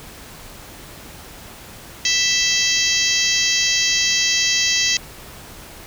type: harmonic tone with a mistuned harmonic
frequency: 659.3 Hz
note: E5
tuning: in tune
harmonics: 3 / 4 / 5 / 6 / 7 / 8 / 9 / 10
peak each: -24 / -24 / -24 / -24 / -24 / -24 / -24 / -24 dBFS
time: 2.05-4.97 s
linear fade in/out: 2 ms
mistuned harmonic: 5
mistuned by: -51 cents
effects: pink hiss -39 dBFS RMS until 5.86 s